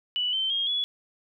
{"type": "tone with pitch steps", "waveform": "sine", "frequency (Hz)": [2960, 3098, 3243, 3394], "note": ["F#7", "G7", "G#7", "G#7"], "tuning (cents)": [0, -21, -42, 37], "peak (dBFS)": -24, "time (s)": [0.16, 0.84], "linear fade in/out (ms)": 0, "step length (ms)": 170, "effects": []}